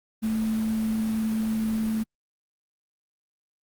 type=tone in noise; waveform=sine; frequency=220 Hz; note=A3; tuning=in tune; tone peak=-23 dBFS; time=0.22-2.04 s; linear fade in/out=20 ms; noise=pink; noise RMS=-40 dBFS; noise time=0.22-2.04 s; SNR=+14 dB; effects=Opus 32 kbps